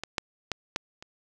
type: clicks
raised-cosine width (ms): 0.2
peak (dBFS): -16 / -9 / -11 / -10 / -26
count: 5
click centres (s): 0.036 / 0.182 / 0.517 / 0.761 / 1.025
effects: none